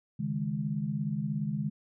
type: chord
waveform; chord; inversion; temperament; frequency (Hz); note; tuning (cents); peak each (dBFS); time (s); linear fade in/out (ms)
sine; C# suspended second; none; equal; 138.59 / 155.56 / 207.7; C#3 / D#3 / G#3; 0 / 0 / 0; -35 / -33 / -33; 0.19-1.7; 10
effects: none